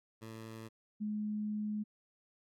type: tone pair in turn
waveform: 15% pulse / sine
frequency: 111.8 / 211.1 Hz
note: A2 / G#3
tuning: +28 / +29 cents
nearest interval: major seventh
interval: 1101 cents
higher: second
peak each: -39 / -34 dBFS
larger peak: second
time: 0.21-0.69 / 1-1.84 s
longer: second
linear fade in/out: 20 ms
effects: AAC 64 kbps